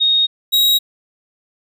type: tone pair in turn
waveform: sine / 45% pulse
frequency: 3729 / 3816 Hz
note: A#7 / A#7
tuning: 0 / +40 cents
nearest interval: unison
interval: 40 cents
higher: second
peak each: -11 dBFS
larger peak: neither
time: 0-0.27 / 0.52-0.79 s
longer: neither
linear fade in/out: 20 ms
effects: none